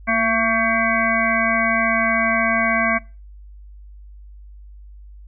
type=harmonic tone with a mistuned harmonic; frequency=224.9 Hz; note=A3; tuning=38 cents sharp; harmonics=1 / 3 / 5 / 7 / 9 / 10; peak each=-23 / -23 / -23 / -23 / -23 / -23 dBFS; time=0.07-2.99 s; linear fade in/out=20 ms; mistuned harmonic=1; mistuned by=+32 cents; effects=noise-tail reverb RT60 0.3 s tail -21 dB re dry + added 50 Hz sine -38 dBFS peak until 5.27 s